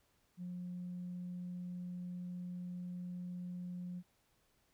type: tone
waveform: sine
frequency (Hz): 178.5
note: F3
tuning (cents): +38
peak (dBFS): -40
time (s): 0.37-4.03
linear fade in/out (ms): 50
effects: tanh soft clip ceiling -37 dBFS + pink hiss -75 dBFS RMS until 4.73 s